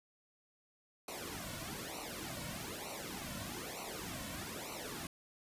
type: noise with flanger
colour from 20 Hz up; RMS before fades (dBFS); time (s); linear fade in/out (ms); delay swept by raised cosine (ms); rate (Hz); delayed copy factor
pink; -44; 1.08-5.07; 2; 0.59 to 2.49; 1.1; -0.9
effects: resampled to 32000 Hz